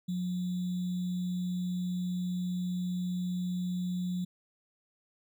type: tone with sample-and-hold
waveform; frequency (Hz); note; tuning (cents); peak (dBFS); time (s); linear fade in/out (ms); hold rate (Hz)
sine; 180; F#3; -47; -30; 0.08-4.25; 10; 3675
effects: none